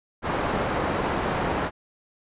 white low-pass noise, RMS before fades -26 dBFS, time 0.22-1.71 s, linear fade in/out 50 ms, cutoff 1000 Hz, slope 12 dB/octave, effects resampled to 8000 Hz

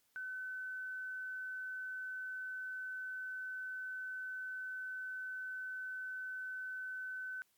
sine tone, 1516 Hz, F#6, 42 cents sharp, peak -40 dBFS, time 0.16-7.42 s, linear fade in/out 0 ms, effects white hiss -75 dBFS RMS until 7.57 s + MP3 96 kbps

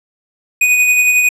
square tone with tremolo, 2484 Hz, D#7, 3 cents flat, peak -8 dBFS, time 0.61-1.29 s, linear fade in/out 5 ms, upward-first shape sine, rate 11 Hz, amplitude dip 35%, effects low-pass 12000 Hz 12 dB/octave

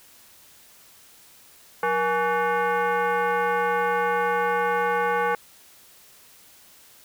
sine tone with frequency modulation, 181.2 Hz, F#3, 36 cents flat, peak -20 dBFS, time 1.83-5.35 s, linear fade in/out 2 ms, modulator 657 Hz, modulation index 2.2, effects white hiss -52 dBFS RMS until 7.04 s

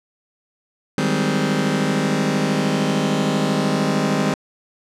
sawtooth chord, Ab major seventh, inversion second, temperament just, 155.74 / 194.67 / 207.7 / 259.6 Hz, Eb3 / G3 / Ab3 / C4, +2 / -12 / 0 / -13 cents, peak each -19 dBFS, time 0.98-4.34 s, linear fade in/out 2 ms, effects low-pass 8000 Hz 12 dB/octave

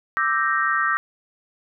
sine chord, E half-diminished seventh, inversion third, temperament equal, 1174.7 / 1318.5 / 1568 / 1864.7 Hz, D6 / E6 / G6 / Bb6, 0 / 0 / 0 / 0 cents, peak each -24 dBFS, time 0.17-0.97 s, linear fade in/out 0 ms, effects none

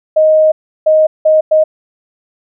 sine tone bursts at uneven times, 624 Hz, D#5, 5 cents sharp, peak -5 dBFS, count 4, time 0.16-0.52 / 0.86-1.07 / 1.25-1.41 / 1.51-1.64 s, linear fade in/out 10 ms, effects none

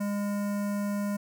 square tone with notch filter, 203.6 Hz, G#3, 34 cents flat, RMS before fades -30 dBFS, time 0-1.17 s, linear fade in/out 10 ms, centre 3500 Hz, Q 0.62, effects none

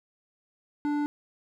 sine tone with hard clipping, 293.4 Hz, D4, 2 cents flat, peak -27 dBFS, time 0.85-1.06 s, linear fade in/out 0 ms, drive 10 dB, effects none

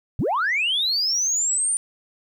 sine linear sweep, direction up, 69.3 to 9210 Hz, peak -18 dBFS, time 0.19-1.77 s, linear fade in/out 0 ms, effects tanh soft clip ceiling -16 dBFS + 10-bit

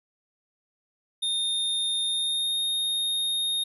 square tone with pitch glide, 3654 to 3701 Hz, A#7 to A#7, -35 to -13 cents, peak -25 dBFS, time 1.22-3.64 s, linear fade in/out 10 ms, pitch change +22 cents, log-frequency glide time 2.05-2.6 s, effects none

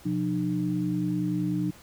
sine tone cluster, 126.9 / 177.2 / 303 Hz, B2 / F3 / D#4, +47 / +25 / -46 cents, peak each -33 / -28 / -28 dBFS, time 0.05-1.71 s, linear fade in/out 10 ms, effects pink hiss -52 dBFS RMS until 1.82 s

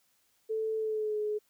sine tone with pitch glide, 440 to 422.6 Hz, A4 to G#4, 0 to +30 cents, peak -29 dBFS, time 0.49-1.39 s, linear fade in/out 20 ms, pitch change -70 cents, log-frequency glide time 0.77-1.19 s, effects white hiss -71 dBFS RMS until 1.49 s

